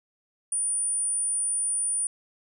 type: tone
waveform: sine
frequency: 9397 Hz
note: D9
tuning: in tune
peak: -24 dBFS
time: 0.52-2.07 s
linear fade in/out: 2 ms
effects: none